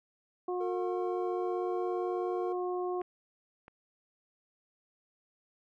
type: harmonic tone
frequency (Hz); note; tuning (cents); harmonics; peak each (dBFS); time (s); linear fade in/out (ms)
360.9; F#4; -43; 1 / 2 / 3; -32 / -38 / -42; 0.48-3.02; 5
type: tone with pitch glide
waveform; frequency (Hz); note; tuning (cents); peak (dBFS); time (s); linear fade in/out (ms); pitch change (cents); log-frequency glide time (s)
triangle; 456 to 460; A#4 to A#4; -38 to -23; -35; 0.6-2.53; 10; +15; 1.32-2.02
type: clicks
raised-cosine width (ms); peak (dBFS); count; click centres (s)
0.5; -31 / -35; 2; 3.015 / 3.681
effects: none